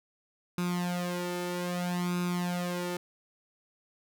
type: tone with flanger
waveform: sawtooth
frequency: 177.2 Hz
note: F3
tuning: 25 cents sharp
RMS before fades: -32 dBFS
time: 0.58-2.97 s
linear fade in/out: 2 ms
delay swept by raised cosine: 0.79 to 2.29 ms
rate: 0.62 Hz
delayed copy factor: +0.8
effects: none